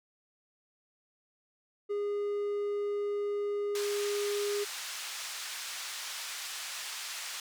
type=tone; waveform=triangle; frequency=409.8 Hz; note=G#4; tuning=23 cents flat; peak=-28 dBFS; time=1.89-4.65 s; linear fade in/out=20 ms
type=band-pass noise; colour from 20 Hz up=white; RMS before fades=-40 dBFS; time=3.75-7.4 s; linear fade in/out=2 ms; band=1100 to 6700 Hz; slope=12 dB/octave
effects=none